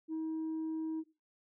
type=tone; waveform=sine; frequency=318.6 Hz; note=D#4; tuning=41 cents sharp; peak=-32 dBFS; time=0.08-1.04 s; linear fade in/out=50 ms; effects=noise-tail reverb RT60 0.3 s tail -17 dB re dry + tanh soft clip ceiling -33 dBFS